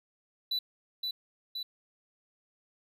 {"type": "tone with echo", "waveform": "triangle", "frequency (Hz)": 3973, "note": "B7", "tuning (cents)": 10, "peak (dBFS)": -27, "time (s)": [0.51, 0.59], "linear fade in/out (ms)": 5, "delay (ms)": 520, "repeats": 2, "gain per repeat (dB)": -3, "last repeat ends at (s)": 1.63, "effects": []}